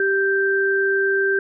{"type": "tone pair together", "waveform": "sine", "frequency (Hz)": [391.3, 1568], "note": ["G4", "G6"], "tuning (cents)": [-3, 0], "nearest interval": "2 octaves", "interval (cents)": 2403, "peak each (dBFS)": -19, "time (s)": [0, 1.39], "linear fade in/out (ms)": 2, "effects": []}